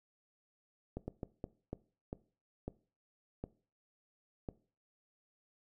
slowing click train, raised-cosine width 2 ms, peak -26 dBFS, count 9, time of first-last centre 0.97-4.488 s, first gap 110 ms, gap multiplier 1.38, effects noise-tail reverb RT60 0.4 s tail -19 dB re dry

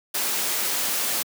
white noise, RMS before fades -25 dBFS, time 0.14-1.23 s, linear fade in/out 10 ms, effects high-pass 200 Hz 12 dB/octave

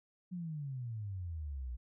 sine exponential sweep, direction down, 185 to 58.27 Hz, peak -38 dBFS, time 0.31-1.77 s, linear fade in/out 20 ms, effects none

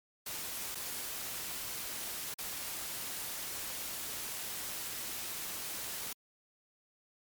white noise with dropouts, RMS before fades -40 dBFS, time 0.26-6.13 s, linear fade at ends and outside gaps 5 ms, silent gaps 0.748-0.753 / 2.341-2.385 s, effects MP3 96 kbps

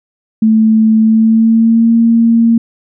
sine tone with pitch glide, 220 to 230.1 Hz, A3 to A#3, 0 to -22 cents, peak -5 dBFS, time 0.42-2.58 s, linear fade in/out 5 ms, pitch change +78 cents, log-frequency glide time 1-1.94 s, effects none

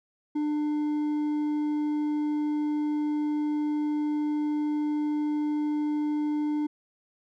triangle tone with hard clipping, 298.9 Hz, D4, 31 cents sharp, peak -26 dBFS, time 0.35-6.67 s, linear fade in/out 10 ms, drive 7 dB, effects none

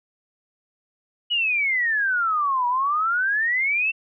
sine exponential two-way sweep, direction down then up, 2960 to 959 to 2711 Hz, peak -19 dBFS, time 1.3-3.92 s, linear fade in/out 20 ms, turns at 2.67 s, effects none

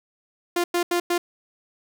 sawtooth tone bursts at uneven times, 349.2 Hz, F4, in tune, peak -16 dBFS, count 4, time 0.56-0.64 / 0.74-0.83 / 0.91-1 / 1.1-1.18 s, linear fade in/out 5 ms, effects none

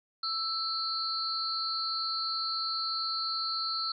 sine tone cluster, 1325 / 4153 / 4476 Hz, E6 / C8 / C#8, +9 / -14 / +16 cents, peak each -35 / -34 / -34 dBFS, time 0.23-3.92 s, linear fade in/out 5 ms, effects none

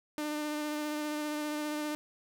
sawtooth tone with vibrato, 300.2 Hz, D4, 38 cents sharp, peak -29 dBFS, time 0.18-1.95 s, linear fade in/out 0 ms, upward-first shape sine, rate 15 Hz, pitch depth 15 cents each way, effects none

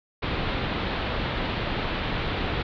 pink low-pass noise, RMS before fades -28 dBFS, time 0.22-2.63 s, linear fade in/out 10 ms, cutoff 4000 Hz, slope 48 dB/octave, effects none

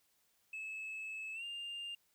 sine tone with pitch glide, 2599 to 2802 Hz, E7 to F7, -25 to +5 cents, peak -39 dBFS, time 0.53-1.95 s, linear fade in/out 5 ms, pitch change +130 cents, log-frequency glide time 1.33-1.44 s, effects tanh soft clip ceiling -40 dBFS + white hiss -75 dBFS RMS until 2.14 s

